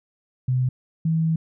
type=tone pair in turn; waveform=sine; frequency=127.5 / 161.76 Hz; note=C3 / E3; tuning=-44 / -32 cents; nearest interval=major third; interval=412 cents; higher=second; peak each=-18 dBFS; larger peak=neither; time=0.48-0.69 / 1.05-1.36 s; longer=second; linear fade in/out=5 ms; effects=none